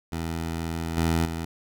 15% pulse tone with level steps, 82.41 Hz, E2, in tune, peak -22 / -15 / -23 dBFS, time 0.12-1.45 s, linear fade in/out 5 ms, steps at 0.97 / 1.25 s, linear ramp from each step 2 ms, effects none

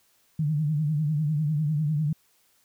sine tone with vibrato, 151.6 Hz, D#3, 45 cents flat, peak -22 dBFS, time 0.39-2.13 s, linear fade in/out 5 ms, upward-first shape triangle, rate 10 Hz, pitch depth 110 cents each way, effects white hiss -65 dBFS RMS until 2.64 s

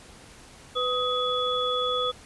sine tone cluster, 499.5 / 1258 / 3410 Hz, B4 / D#6 / G#7, +20 / +19 / +45 cents, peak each -28 dBFS, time 0.75-2.12 s, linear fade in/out 20 ms, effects pink hiss -49 dBFS RMS until 2.25 s + resampled to 24000 Hz

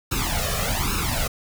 pink noise with flanger, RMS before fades -24 dBFS, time 0.11-1.28 s, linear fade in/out 10 ms, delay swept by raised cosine 0.75 to 1.68 ms, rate 1.2 Hz, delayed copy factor +0.9, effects none

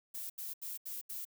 violet noise bursts, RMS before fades -42 dBFS, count 5, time 0.14-1.252 s, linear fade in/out 10 ms, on 160 ms, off 78 ms, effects none

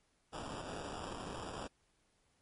white noise with sample-and-hold, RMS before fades -44 dBFS, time 0.32-1.68 s, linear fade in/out 20 ms, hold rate 2100 Hz, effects pink hiss -75 dBFS RMS until 2.41 s + MP3 48 kbps

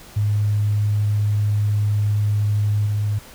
sine tone with level steps, 104.2 Hz, G#2, 6 cents sharp, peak -16 / -18 dBFS, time 0.16-3.19 s, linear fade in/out 10 ms, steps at 2.86 s, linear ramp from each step 5 ms, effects pink hiss -43 dBFS RMS until 3.34 s

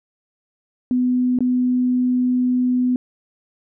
sine tone with dropouts, 250.2 Hz, B3, 23 cents sharp, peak -15 dBFS, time 0.91-2.96 s, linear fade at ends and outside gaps 1 ms, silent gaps 1.388-1.406 s, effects none

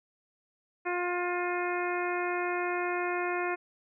harmonic tone, 354.5 Hz, F4, 26 cents sharp, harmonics 1 / 2 / 3 / 4 / 5 / 6 / 7, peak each -32 / -35 / -37 / -38 / -39 / -40 / -40 dBFS, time 0.85-3.56 s, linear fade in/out 20 ms, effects none

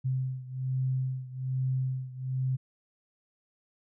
sine beating tone pair, 129.8 / 131 Hz, C3 / C3, -13 / +2 cents, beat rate 1.2 Hz, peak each -30 / -33 dBFS, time 0.04-2.57 s, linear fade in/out 20 ms, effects none

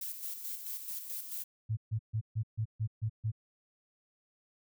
violet noise with tremolo, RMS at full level -39 dBFS, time 0.01-1.44 s, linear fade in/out 5 ms, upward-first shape square, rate 4.6 Hz, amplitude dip 50%
sine tone bursts, 110 Hz, A2, in tune, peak -29 dBFS, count 8, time 1.69-3.318 s, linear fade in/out 20 ms, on 81 ms, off 140 ms
effects none

